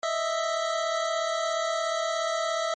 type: tone pair together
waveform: 25% pulse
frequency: 622.3 / 659.3 Hz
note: D#5 / E5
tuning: 0 / 0 cents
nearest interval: minor second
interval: 100 cents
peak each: -28 / -23 dBFS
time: 0.03-2.74 s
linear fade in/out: 2 ms
effects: MP3 32 kbps